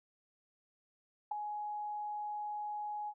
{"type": "tone with ADSR envelope", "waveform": "sine", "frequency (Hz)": 837, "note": "G#5", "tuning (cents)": 13, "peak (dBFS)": -29, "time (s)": [1.31, 3.14], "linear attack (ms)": 8, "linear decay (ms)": 4, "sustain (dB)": -8, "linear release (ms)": 57, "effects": []}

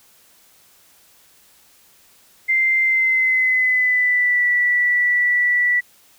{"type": "tone with pitch glide", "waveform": "sine", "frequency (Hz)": [2087, 1958.5], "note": ["C7", "B6"], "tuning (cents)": [-5, -15], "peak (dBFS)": -14, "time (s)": [2.48, 5.81], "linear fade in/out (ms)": 20, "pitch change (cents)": -110, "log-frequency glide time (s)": [2.82, 4.46], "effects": ["white hiss -53 dBFS RMS until 6.18 s"]}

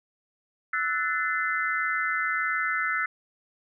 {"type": "chord", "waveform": "sine", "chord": "F# half-diminished seventh", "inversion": "third", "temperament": "equal with one note detuned", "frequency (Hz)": [1318.5, 1480, 1760, 2053], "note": ["E6", "F#6", "A6", "C7"], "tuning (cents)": [0, 0, 0, -33], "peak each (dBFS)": -30, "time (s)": [0.73, 3.06], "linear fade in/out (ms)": 5, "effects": []}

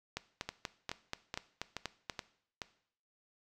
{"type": "two click trains", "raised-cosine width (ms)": 0.2, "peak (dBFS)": [-19, -20], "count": [9, 6], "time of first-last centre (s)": [[0.17, 2.098], [0.49, 2.618]], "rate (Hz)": [4.15, 2.35], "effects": ["noise-tail reverb RT60 0.6 s tail -17 dB re dry"]}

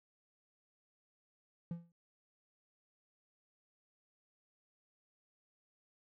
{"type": "tone with exponential decay", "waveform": "triangle", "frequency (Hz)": 170, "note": "F3", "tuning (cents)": -46, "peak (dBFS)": -33, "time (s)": [1.71, 1.92], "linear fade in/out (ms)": 2, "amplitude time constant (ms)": 45, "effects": []}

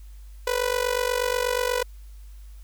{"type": "tone with amplitude modulation", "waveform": "sawtooth", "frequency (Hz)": 494.4, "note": "B4", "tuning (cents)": 2, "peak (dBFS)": -15, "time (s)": [0.47, 1.83], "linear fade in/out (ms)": 5, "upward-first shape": "sine", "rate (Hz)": 48.3, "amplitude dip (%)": 85, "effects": ["added 50 Hz sine -40 dBFS peak until 2.63 s", "white hiss -60 dBFS RMS until 2.63 s"]}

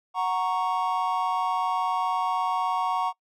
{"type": "chord", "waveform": "triangle", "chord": "F# major", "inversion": "none", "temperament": "equal", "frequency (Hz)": [740, 932.3, 1108.7], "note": ["F#5", "A#5", "C#6"], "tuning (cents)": [0, 0, 0], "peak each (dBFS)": -26, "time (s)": [0.14, 3.13], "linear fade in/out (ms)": 50, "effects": ["noise-tail reverb RT60 0.1 s tail -23 dB re dry"]}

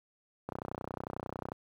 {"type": "click train", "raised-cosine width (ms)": 1, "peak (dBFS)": -22, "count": 33, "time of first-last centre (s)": [0.49, 1.519], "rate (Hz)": 31.1, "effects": ["high-pass 80 Hz 12 dB/octave", "10-bit"]}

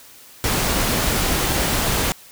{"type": "noise", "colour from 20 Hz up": "pink", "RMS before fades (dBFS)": -20, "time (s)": [0.44, 2.12], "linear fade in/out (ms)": 0, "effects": ["white hiss -45 dBFS RMS until 2.31 s"]}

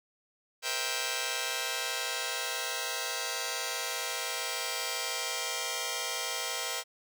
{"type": "chord", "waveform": "5% pulse", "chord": "C dominant seventh", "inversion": "third", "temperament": "just", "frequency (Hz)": [470.9, 523.3, 654.1, 784.9], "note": ["Bb4", "C5", "E5", "G5"], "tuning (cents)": [18, 0, -14, 2], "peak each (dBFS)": -26, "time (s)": [0.62, 6.84], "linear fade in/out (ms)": 50, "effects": []}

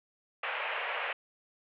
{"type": "band-pass noise", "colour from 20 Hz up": "white", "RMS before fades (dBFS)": -35, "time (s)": [0.43, 1.13], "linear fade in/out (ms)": 5, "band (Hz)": [470, 2800], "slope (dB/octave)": 48, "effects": []}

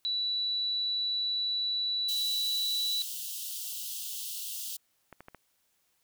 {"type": "tone", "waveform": "sine", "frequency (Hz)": 3946, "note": "B7", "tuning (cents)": -2, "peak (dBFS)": -28, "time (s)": [0.05, 3.02], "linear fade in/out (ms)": 0}
{"type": "high-pass noise", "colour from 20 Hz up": "white", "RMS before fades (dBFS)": -38, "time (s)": [2.08, 4.77], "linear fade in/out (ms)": 10, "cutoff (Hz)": 2800, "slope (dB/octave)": 96}
{"type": "clicks", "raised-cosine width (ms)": 0.5, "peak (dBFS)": -31, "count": 4, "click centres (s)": [5.127, 5.206, 5.284, 5.347]}
{"effects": ["white hiss -73 dBFS RMS until 6.03 s"]}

